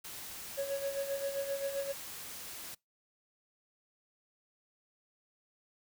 white noise, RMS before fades -45 dBFS, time 0.04-2.75 s, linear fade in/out 10 ms
triangle tone with tremolo, 554.4 Hz, C#5, in tune, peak -29 dBFS, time 0.57-1.93 s, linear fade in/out 20 ms, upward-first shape sine, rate 7.6 Hz, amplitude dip 65%
effects noise-tail reverb RT60 0.2 s tail -25 dB re dry

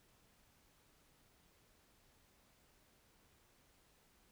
silence, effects pink hiss -71 dBFS RMS until 4.31 s

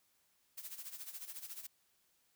blue noise with tremolo, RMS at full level -45 dBFS, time 0.57-1.67 s, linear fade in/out 10 ms, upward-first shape sine, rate 14 Hz, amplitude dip 75%, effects white hiss -75 dBFS RMS until 2.35 s

